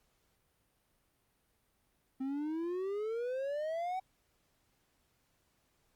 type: exponential sweep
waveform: triangle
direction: up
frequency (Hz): 260.3 to 764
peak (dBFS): -32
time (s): 2.2-4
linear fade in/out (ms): 10
effects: pink hiss -75 dBFS RMS until 5.95 s + Opus 48 kbps